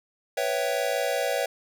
square chord, C# half-diminished seventh, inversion third, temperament equal with one note detuned, 493.9 / 554.4 / 659.3 / 766.1 Hz, B4 / C#5 / E5 / G5, 0 / 0 / 0 / -40 cents, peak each -31 / -29 / -31 / -33 dBFS, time 0.37-1.46 s, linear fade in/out 5 ms, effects none

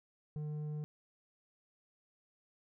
square tone with low-pass filter, 150.8 Hz, D3, 46 cents sharp, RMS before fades -40 dBFS, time 0.36-0.84 s, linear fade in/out 0 ms, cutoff 350 Hz, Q 0.7, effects none

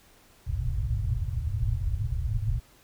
white low-pass noise, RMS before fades -28 dBFS, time 0.46-2.6 s, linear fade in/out 10 ms, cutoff 130 Hz, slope 96 dB/octave, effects pink hiss -58 dBFS RMS until 2.83 s

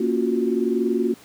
sine chord, Gb major seventh, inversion first, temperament equal, 233.1 / 277.2 / 349.2 / 370 Hz, Bb3 / Db4 / F4 / Gb4, 0 / 0 / 0 / 0 cents, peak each -23 / -27 / -24 / -23 dBFS, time 0-1.14 s, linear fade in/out 5 ms, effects pink hiss -48 dBFS RMS until 1.24 s + high-pass 150 Hz 12 dB/octave

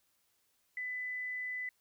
sine tone, 2000 Hz, B6, 21 cents sharp, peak -36 dBFS, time 0.77-1.69 s, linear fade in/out 2 ms, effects white hiss -75 dBFS RMS until 1.8 s

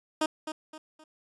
15% pulse tone with echo, 311.1 Hz, D#4, in tune, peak -18 dBFS, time 0.21-0.26 s, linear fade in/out 5 ms, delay 260 ms, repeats 3, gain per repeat -9 dB, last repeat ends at 1.04 s, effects resampled to 24000 Hz

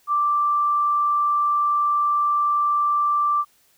sine tone, 1174.7 Hz, D6, in tune, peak -17 dBFS, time 0.07-3.45 s, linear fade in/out 50 ms, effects white hiss -60 dBFS RMS until 3.77 s

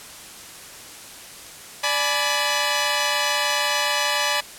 10% pulse chord, G# diminished, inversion second, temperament equal with one note detuned, 587.3 / 846.1 / 987.8 Hz, D5 / G#5 / B5, 0 / +32 / 0 cents, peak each -16 dBFS, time 1.83-4.41 s, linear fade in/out 10 ms, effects white hiss -40 dBFS RMS until 4.58 s + low-pass 11000 Hz 12 dB/octave

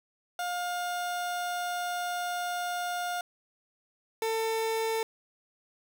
30% pulse tone pair in turn, 710 / 447.3 Hz, F5 / A4, +28 / +28 cents, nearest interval minor sixth, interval 800 cents, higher first, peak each -28 / -25 dBFS, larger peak second, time 0.39-3.21 / 4.22-5.03 s, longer first, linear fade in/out 2 ms, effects none

